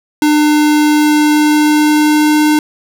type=tone with pitch glide; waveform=square; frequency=300 to 302.8 Hz; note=D4 to D#4; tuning=+37 to -47 cents; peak=-8 dBFS; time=0.22-2.59 s; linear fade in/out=2 ms; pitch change=+16 cents; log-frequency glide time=0.96-2.43 s; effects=none